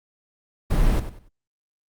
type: noise with echo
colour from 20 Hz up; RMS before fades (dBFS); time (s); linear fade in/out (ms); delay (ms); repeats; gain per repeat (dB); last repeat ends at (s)
brown; -18; 0.7-1; 10; 96; 3; -11; 1.288
effects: Opus 32 kbps